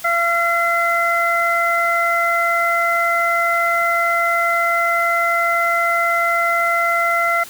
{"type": "harmonic tone", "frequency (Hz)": 682, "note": "F5", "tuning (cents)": -41, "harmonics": [1, 2, 3], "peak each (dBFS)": [-20, -18, -19], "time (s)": [0.04, 7.44], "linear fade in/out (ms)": 10, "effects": ["white hiss -37 dBFS RMS until 7.49 s"]}